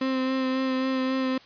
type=tone with vibrato; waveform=35% pulse; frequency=261.6 Hz; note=C4; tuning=in tune; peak=-22 dBFS; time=0.01-1.38 s; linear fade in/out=5 ms; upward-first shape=sine; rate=3.7 Hz; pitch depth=16 cents each way; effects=white hiss -51 dBFS RMS until 1.45 s + resampled to 11025 Hz